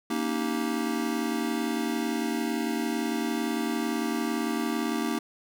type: chord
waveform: square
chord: Eb dominant seventh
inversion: second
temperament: just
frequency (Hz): 233.3 / 280 / 311.1 / 388.9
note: Bb3 / Db4 / Eb4 / G4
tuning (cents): +2 / +18 / 0 / -14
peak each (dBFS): -31 / -35 / -32 / -36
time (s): 0.1-5.19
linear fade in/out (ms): 5
effects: none